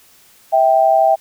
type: tone pair together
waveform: sine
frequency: 651 / 783 Hz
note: E5 / G5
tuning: -22 / -2 cents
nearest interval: minor third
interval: 320 cents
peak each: -12 dBFS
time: 0.52-1.16 s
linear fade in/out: 20 ms
effects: white hiss -49 dBFS RMS until 1.2 s

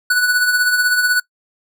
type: tone with tremolo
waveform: square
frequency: 1480 Hz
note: F#6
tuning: in tune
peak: -11 dBFS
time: 0.1-1.2 s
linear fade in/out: 5 ms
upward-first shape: triangle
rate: 16 Hz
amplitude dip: 55%
effects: noise-tail reverb RT60 0.1 s tail -22 dB re dry

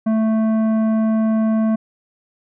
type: tone with tanh clipping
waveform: triangle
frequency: 220.4 Hz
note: A3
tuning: 3 cents sharp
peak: -16 dBFS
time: 0.06-1.76 s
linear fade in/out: 10 ms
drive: 15 dB
effects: none

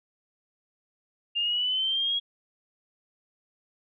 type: linear sweep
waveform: sine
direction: up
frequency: 2794 to 3322 Hz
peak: -24 dBFS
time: 1.35-2.2 s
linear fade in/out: 20 ms
effects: none

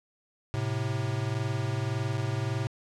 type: tone pair together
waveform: square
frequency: 109.11 / 130.81 Hz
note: A2 / C3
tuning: -14 / 0 cents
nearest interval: minor third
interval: 314 cents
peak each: -31 / -32 dBFS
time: 0.54-2.67 s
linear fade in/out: 0 ms
effects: low-pass 7000 Hz 12 dB/octave

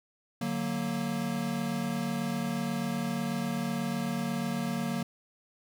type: chord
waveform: square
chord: D augmented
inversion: none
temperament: equal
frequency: 146.83 / 185 / 233.1 Hz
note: D3 / F#3 / A#3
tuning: 0 / 0 / 0 cents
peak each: -38 / -35 / -33 dBFS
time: 0.41-5.03 s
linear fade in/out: 5 ms
effects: none

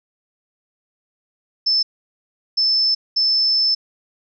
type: tone bursts at uneven times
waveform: sine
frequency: 5270 Hz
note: E8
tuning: 1 cent flat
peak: -14 dBFS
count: 3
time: 1.66-1.83 / 2.57-2.95 / 3.16-3.75 s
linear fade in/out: 10 ms
effects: none

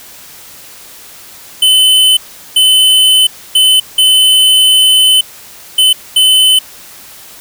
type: tone bursts at uneven times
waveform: square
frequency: 3036 Hz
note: F#7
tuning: 44 cents sharp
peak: -5 dBFS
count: 6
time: 1.62-2.17 / 2.56-3.27 / 3.55-3.8 / 3.98-5.21 / 5.78-5.93 / 6.16-6.59 s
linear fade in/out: 5 ms
effects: white hiss -34 dBFS RMS until 7.4 s

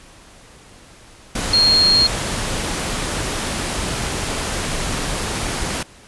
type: tone in noise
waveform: sine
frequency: 4252 Hz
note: C8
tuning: 27 cents sharp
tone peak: -11 dBFS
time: 1.53-2.07 s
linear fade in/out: 5 ms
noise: pink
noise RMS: -23 dBFS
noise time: 1.35-5.83 s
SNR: +9 dB
effects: pink hiss -45 dBFS RMS until 6.07 s + resampled to 24000 Hz

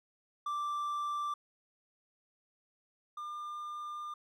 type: tone pair in turn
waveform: triangle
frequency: 1174.7 / 1200.8 Hz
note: D6 / D6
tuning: 0 / +38 cents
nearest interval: unison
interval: 38 cents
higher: second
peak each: -31 / -37 dBFS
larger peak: first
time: 0.46-1.34 / 3.17-4.14 s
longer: second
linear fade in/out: 5 ms
effects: none

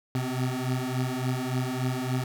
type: beating tone pair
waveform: 25% pulse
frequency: 126.2 / 129.7 Hz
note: B2 / C3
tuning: +38 / -15 cents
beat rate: 3.5 Hz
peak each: -26 dBFS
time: 0.15-2.24 s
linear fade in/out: 2 ms
effects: none

